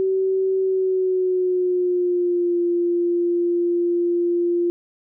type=tone with pitch glide; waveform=sine; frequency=380.7 to 347.1 Hz; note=F#4 to F4; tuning=+49 to -11 cents; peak=-17 dBFS; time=0-4.7 s; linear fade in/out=0 ms; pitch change=-160 cents; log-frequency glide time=0.6-2.6 s; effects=none